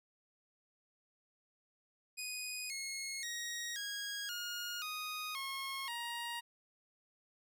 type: tone with pitch steps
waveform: 15% pulse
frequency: 2489 / 2167 / 1886.3 / 1642.1 / 1429.6 / 1244.5 / 1083.4 / 943.2 Hz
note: D#7 / C#7 / A#6 / G#6 / F6 / D#6 / C#6 / A#5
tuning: 0 / -40 / +20 / -20 / +40 / 0 / -40 / +20 cents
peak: -33 dBFS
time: 2.17-6.41 s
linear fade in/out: 20 ms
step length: 530 ms
effects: none